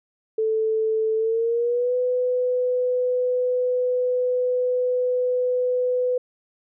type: tone with pitch glide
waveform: sine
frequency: 440 to 499.6 Hz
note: A4 to B4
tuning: 0 to +20 cents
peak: -19 dBFS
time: 0.38-6.18 s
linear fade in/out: 5 ms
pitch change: +220 cents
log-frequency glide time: 1.16-1.95 s
effects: none